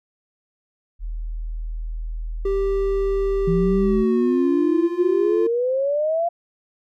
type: tone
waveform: sine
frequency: 40.09 Hz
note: E1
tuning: 47 cents flat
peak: -25 dBFS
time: 0.99-4.05 s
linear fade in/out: 50 ms
type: tone with pitch glide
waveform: triangle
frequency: 392 to 347.2 Hz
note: G4 to F4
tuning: 0 to -10 cents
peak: -17 dBFS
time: 2.45-5.47 s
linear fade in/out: 5 ms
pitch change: -210 cents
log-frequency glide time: 3.77-4.49 s
type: exponential sweep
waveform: sine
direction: up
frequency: 164.81 to 695 Hz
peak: -18 dBFS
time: 3.47-6.29 s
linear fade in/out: 10 ms
effects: none